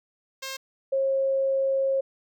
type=tone pair in turn; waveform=5% pulse / sine; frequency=533 / 539.5 Hz; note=C5 / C#5; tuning=+32 / -47 cents; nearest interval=unison; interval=21 cents; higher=second; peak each=-21 dBFS; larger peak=neither; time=0.42-0.57 / 0.92-2.01 s; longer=second; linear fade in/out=10 ms; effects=none